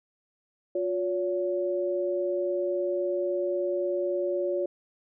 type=tone pair together; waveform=sine; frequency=357 / 566.7 Hz; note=F4 / C#5; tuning=+38 / +38 cents; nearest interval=minor sixth; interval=800 cents; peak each=-28 dBFS; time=0.75-4.66 s; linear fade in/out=5 ms; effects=none